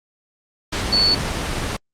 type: tone in noise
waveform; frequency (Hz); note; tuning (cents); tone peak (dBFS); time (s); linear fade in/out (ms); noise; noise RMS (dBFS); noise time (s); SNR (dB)
sine; 4450; C#8; +6; -13; 0.92-1.15; 10; pink; -23; 0.72-1.77; +7
effects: low-pass 7000 Hz 12 dB/octave + Opus 48 kbps